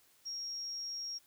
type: tone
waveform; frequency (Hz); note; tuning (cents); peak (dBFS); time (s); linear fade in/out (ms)
sine; 5588; F8; 0; -38; 0.25-1.19; 20
effects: white hiss -67 dBFS RMS until 1.26 s